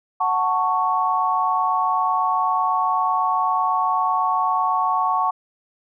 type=chord; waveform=sine; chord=F# minor; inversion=none; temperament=just; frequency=740 / 888 / 1110 Hz; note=F#5 / A5 / C#6; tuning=0 / +16 / +2 cents; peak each=-23 / -23 / -20 dBFS; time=0.2-5.31 s; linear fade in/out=10 ms; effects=none